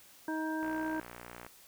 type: harmonic tone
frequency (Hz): 315.4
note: D#4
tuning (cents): +24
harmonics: 1 / 2 / 3 / 5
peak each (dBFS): -34 / -43 / -40 / -41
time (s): 0.28-1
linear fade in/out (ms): 2
type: click train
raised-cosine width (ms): 0.5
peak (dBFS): -30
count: 51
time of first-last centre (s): 0.63-1.465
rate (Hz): 59.9
effects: white hiss -58 dBFS RMS until 1.67 s